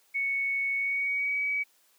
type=tone with pitch glide; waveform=sine; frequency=2217 to 2274 Hz; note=C#7 to C#7; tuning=0 to +44 cents; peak=-26 dBFS; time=0.14-1.64 s; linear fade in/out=20 ms; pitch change=+44 cents; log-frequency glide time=0.75-1.4 s; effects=white hiss -65 dBFS RMS until 1.98 s + high-pass 300 Hz 12 dB/octave